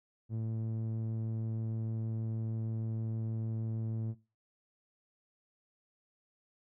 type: tone with low-pass filter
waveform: sawtooth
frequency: 111.7 Hz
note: A2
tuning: 27 cents sharp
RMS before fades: -36 dBFS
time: 0.29-4.15 s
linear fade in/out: 50 ms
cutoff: 260 Hz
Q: 0.55
effects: noise-tail reverb RT60 0.3 s tail -19 dB re dry